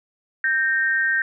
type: tone pair together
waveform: sine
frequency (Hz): 1568 / 1845.9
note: G6 / A#6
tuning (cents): 0 / -18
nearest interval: minor third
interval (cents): 282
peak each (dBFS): -20 / -21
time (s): 0.44-1.22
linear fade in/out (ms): 2
effects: none